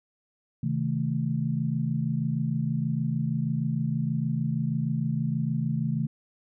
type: chord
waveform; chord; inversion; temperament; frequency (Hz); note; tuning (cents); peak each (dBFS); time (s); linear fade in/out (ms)
sine; A diminished; first; just; 132 / 158.4 / 220; C3 / Eb3 / A3; +16 / +31 / 0; -29 / -28 / -30; 0.63-6.07; 5
effects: none